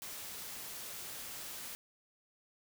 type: noise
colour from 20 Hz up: white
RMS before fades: -45 dBFS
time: 0.02-1.75 s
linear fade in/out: 0 ms
effects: none